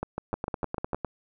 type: two click trains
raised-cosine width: 1 ms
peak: -16 / -15 dBFS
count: 7 / 8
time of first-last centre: 0.03-0.932 / 0.34-1.047 s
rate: 6.65 / 9.9 Hz
effects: none